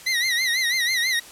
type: tone with vibrato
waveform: 25% pulse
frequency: 1975.5 Hz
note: B6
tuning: in tune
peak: -16 dBFS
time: 0.06-1.2 s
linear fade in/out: 10 ms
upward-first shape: sine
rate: 6.1 Hz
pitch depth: 110 cents each way
effects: white hiss -43 dBFS RMS until 1.31 s + low-pass 11000 Hz 12 dB/octave